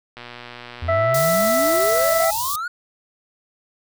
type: click train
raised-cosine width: 0.3 ms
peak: -20 dBFS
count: 252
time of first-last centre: 0.17-2.244 s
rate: 121 Hz
type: exponential sweep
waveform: triangle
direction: up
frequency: 79.5 to 1480 Hz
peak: -22 dBFS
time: 0.82-2.68 s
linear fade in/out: 5 ms
type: harmonic tone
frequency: 659.3 Hz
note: E5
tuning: in tune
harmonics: 1 / 2 / 3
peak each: -17 / -23 / -27 dBFS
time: 0.88-2.31 s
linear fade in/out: 10 ms
type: band-stop noise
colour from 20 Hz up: white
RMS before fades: -26 dBFS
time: 1.14-2.56 s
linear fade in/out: 5 ms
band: 140 to 3600 Hz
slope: 48 dB/octave
effects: none